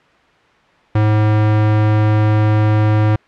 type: tone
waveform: square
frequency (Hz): 106.9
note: A2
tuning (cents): -49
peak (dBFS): -11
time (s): 0.95-3.16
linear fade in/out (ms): 5
effects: white hiss -50 dBFS RMS until 3.27 s + low-pass 2000 Hz 12 dB/octave